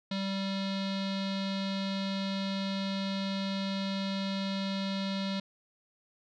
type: tone with low-pass filter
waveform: square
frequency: 194.6 Hz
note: G3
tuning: 12 cents flat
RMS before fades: -33 dBFS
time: 0.11-5.4 s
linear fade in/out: 5 ms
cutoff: 4000 Hz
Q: 5
effects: none

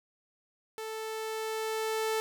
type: tone with level ramp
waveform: sawtooth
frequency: 440 Hz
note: A4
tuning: in tune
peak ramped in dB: -33 to -24 dBFS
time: 0.78-2.2 s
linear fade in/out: 0 ms
effects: none

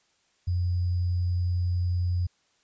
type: tone with sample-and-hold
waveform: sine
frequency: 88.9 Hz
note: F2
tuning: 31 cents sharp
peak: -23 dBFS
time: 0.47-2.27 s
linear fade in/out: 10 ms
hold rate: 4900 Hz
effects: white hiss -68 dBFS RMS until 2.63 s + resampled to 16000 Hz

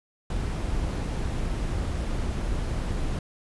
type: noise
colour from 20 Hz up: brown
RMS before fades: -28 dBFS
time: 0.3-3.19 s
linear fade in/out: 2 ms
effects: resampled to 24000 Hz

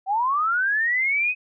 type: linear sweep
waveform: sine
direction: up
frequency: 744 to 2544 Hz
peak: -19 dBFS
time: 0.06-1.35 s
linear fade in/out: 50 ms
effects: none

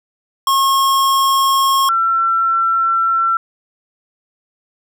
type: tone pair in turn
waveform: square / sine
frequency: 1084 / 1348.5 Hz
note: C#6 / E6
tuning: -39 / +39 cents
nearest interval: major third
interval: 378 cents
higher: second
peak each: -12 dBFS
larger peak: neither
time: 0.47-1.89 / 1.89-3.37 s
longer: second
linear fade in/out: 2 ms
effects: none

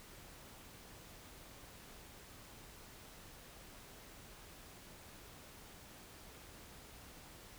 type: silence
effects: pink hiss -56 dBFS RMS until 7.58 s

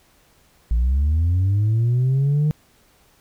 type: linear sweep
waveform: sine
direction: up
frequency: 54.5 to 153.9 Hz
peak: -13 dBFS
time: 0.71-2.51 s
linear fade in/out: 0 ms
effects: tanh soft clip ceiling -14 dBFS + pink hiss -57 dBFS RMS until 3.2 s

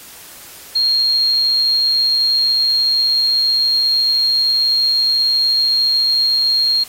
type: tone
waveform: sine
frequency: 4238 Hz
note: C8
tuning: 21 cents sharp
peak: -12 dBFS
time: 0.75-6.84 s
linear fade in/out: 10 ms
effects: white hiss -38 dBFS RMS until 6.88 s + AAC 48 kbps

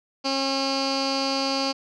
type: tone with low-pass filter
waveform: 15% pulse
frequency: 271.1 Hz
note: C#4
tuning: 38 cents flat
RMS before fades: -25 dBFS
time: 0.24-1.73 s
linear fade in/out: 20 ms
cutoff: 4900 Hz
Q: 6
effects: none

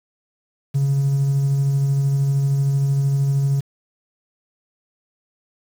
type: tone with tremolo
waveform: triangle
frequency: 138.59 Hz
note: C#3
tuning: in tune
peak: -11 dBFS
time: 0.74-3.61 s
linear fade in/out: 20 ms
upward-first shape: sine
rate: 13 Hz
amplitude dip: 35%
effects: tanh soft clip ceiling -11 dBFS + 7-bit

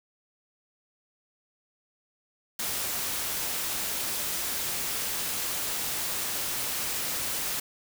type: noise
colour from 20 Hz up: white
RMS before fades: -31 dBFS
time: 2.59-7.6 s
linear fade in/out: 5 ms
effects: none

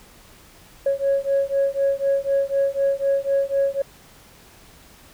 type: beating tone pair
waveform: sine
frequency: 550 / 554 Hz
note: C#5 / C#5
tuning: -14 / -1 cents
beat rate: 4 Hz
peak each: -20 dBFS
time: 0.86-3.82 s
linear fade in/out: 5 ms
effects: tanh soft clip ceiling -13 dBFS + pink hiss -49 dBFS RMS until 5.13 s

